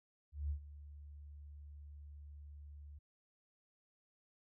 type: tone with ADSR envelope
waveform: sine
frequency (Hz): 72.9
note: D2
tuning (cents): -12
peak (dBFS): -34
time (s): 0.32-2.99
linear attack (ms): 180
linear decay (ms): 92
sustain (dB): -16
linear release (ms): 11
effects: none